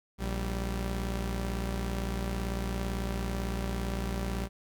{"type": "tone pair together", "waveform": "sawtooth", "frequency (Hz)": [57.9, 194.2], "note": ["A#1", "G3"], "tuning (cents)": [-11, -16], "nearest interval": "octave + major sixth", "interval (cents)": 2095, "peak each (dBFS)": [-28, -32], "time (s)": [0.18, 4.49], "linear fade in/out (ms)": 50, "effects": []}